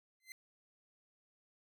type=tone with exponential growth; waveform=sawtooth; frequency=2067 Hz; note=C7; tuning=22 cents flat; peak=-40 dBFS; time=0.2-0.32 s; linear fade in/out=1 ms; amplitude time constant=24 ms; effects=none